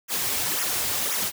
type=noise with flanger; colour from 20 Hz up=white; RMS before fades=-26 dBFS; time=0.08-1.32 s; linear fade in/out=50 ms; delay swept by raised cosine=0.22 to 6.12 ms; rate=1.9 Hz; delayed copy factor=-0.8; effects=none

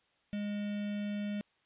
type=tone with notch filter; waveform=square; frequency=205.8 Hz; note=G#3; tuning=16 cents flat; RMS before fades=-36 dBFS; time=0.33-1.41 s; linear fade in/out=0 ms; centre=1000 Hz; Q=0.81; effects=white hiss -72 dBFS RMS until 1.65 s + resampled to 8000 Hz

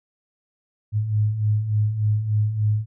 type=beating tone pair; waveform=sine; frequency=103.83 / 107.23 Hz; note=G#2 / A2; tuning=0 / -44 cents; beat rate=3.4 Hz; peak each=-26 / -19 dBFS; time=0.92-2.86 s; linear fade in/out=50 ms; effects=none

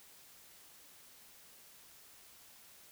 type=silence; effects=white hiss -59 dBFS RMS until 2.91 s

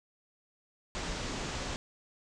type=low-pass noise; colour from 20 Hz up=pink; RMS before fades=-37 dBFS; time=0.95-1.76 s; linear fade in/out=0 ms; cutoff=7700 Hz; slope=48 dB/octave; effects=none

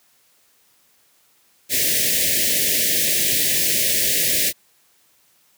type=band-stop noise; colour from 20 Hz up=white; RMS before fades=-19 dBFS; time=1.69-4.53 s; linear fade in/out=50 ms; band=650 to 1700 Hz; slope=96 dB/octave; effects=white hiss -59 dBFS RMS until 5.57 s + high-pass 80 Hz 12 dB/octave

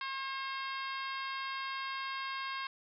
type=harmonic tone with a mistuned harmonic; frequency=537 Hz; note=C5; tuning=45 cents sharp; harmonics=2 / 3 / 4 / 5 / 6 / 7 / 8 / 9; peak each=-39 / -43 / -45 / -47 / -49 / -50 / -51 / -52 dBFS; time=0.01-2.67 s; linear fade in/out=2 ms; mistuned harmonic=9; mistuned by=+17 cents; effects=none

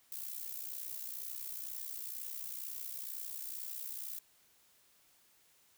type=noise with amplitude modulation; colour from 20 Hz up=violet; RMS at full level=-40 dBFS; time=0.12-4.19 s; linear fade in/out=2 ms; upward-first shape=sine; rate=62.1 Hz; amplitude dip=70%; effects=white hiss -68 dBFS RMS until 5.77 s

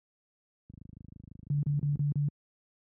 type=click train; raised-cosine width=5 ms; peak=-34 dBFS; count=35; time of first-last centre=0.7-2.008 s; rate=26 Hz
type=tone bursts; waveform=sine; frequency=144.8 Hz; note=D3; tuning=24 cents flat; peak=-25 dBFS; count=5; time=1.5-2.286 s; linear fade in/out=2 ms; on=130 ms; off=34 ms
effects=high-pass 80 Hz 12 dB/octave

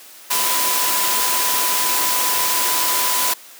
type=tone in noise; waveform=sine; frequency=998 Hz; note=B5; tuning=18 cents sharp; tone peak=-24 dBFS; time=0.3-3.34 s; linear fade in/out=10 ms; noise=white; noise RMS=-19 dBFS; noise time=0.3-3.34 s; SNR=-8 dB; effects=white hiss -42 dBFS RMS until 3.59 s + high-pass 300 Hz 12 dB/octave

